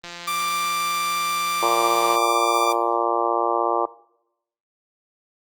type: click train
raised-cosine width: 0.2 ms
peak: -18 dBFS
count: 367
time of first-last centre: 0.04-2.156 s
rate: 173 Hz
type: tone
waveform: sawtooth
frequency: 1181 Hz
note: D6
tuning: 9 cents sharp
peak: -18 dBFS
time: 0.27-2.73 s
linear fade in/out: 10 ms
type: harmonic tone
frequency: 116.54 Hz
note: A#2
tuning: in tune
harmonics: 3 / 4 / 5 / 6 / 7 / 8 / 9 / 10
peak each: -27 / -27 / -27 / -27 / -27 / -27 / -27 / -27 dBFS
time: 1.62-3.86 s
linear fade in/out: 10 ms
effects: noise-tail reverb RT60 0.8 s tail -20 dB re dry + Opus 24 kbps